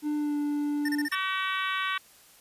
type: tone with pitch glide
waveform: triangle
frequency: 298.1 to 292.6 Hz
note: D4 to D4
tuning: +26 to -6 cents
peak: -24 dBFS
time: 0.02-1.09 s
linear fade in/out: 50 ms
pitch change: -32 cents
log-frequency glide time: 0.15-0.36 s
type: tone bursts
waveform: square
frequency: 1806 Hz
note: A6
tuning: 45 cents sharp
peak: -30 dBFS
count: 5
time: 0.85-1.151 s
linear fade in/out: 5 ms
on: 37 ms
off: 29 ms
type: harmonic tone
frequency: 379.7 Hz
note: F#4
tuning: 45 cents sharp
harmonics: 3 / 4 / 5 / 6 / 7 / 8 / 9 / 10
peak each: -31 / -33 / -35 / -37 / -38 / -39 / -40 / -41 dBFS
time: 1.12-1.98 s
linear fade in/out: 5 ms
effects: white hiss -56 dBFS RMS until 2.4 s + resampled to 32000 Hz